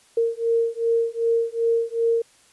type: beating tone pair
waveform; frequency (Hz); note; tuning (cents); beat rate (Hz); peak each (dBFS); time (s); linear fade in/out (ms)
sine; 459.8 / 462.4; A#4 / A#4; -24 / -14; 2.6; -22; 0.17-2.22; 5
effects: white hiss -56 dBFS RMS until 2.52 s + resampled to 24000 Hz